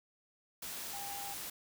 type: tone in noise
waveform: sine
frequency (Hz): 802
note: G5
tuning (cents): +39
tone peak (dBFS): -44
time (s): 0.93-1.34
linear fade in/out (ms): 5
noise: white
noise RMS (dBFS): -43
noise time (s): 0.62-1.5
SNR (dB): -4
effects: none